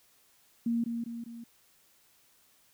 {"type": "tone with echo", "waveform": "sine", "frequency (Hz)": 233.1, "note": "A#3", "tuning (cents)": 0, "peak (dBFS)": -26, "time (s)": [0.66, 0.84], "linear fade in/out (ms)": 5, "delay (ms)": 200, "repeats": 3, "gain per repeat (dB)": -5, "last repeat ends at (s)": 1.44, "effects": ["white hiss -65 dBFS RMS until 2.73 s"]}